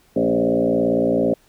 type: tone with frequency modulation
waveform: sine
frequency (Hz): 400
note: G4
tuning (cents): +35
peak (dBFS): -15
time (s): 0.16-1.34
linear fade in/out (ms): 5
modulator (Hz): 57.9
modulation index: 3.6
effects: pink hiss -57 dBFS RMS until 1.48 s